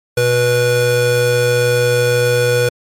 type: tone pair together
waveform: square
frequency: 122 / 488 Hz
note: B2 / B4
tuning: -21 / -21 cents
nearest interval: 2 octaves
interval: 2400 cents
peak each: -18 / -13 dBFS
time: 0.17-2.69 s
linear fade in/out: 5 ms
effects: MP3 64 kbps